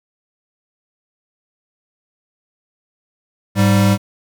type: tone pair together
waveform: square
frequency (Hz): 103.83 / 196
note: G#2 / G3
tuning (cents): 0 / 0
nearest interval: major seventh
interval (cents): 1100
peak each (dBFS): -14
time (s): 3.55-3.98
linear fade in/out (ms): 50
effects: none